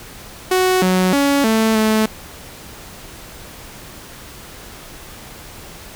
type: tone with pitch steps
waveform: sawtooth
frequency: 370.5 / 184.8 / 281.4 / 221.6 / 217.8 Hz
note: F#4 / F#3 / C#4 / A3 / A3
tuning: +2 / -2 / +26 / +13 / -17 cents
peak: -9 dBFS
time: 0.51-2.06 s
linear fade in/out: 5 ms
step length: 310 ms
effects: pink hiss -37 dBFS RMS until 5.95 s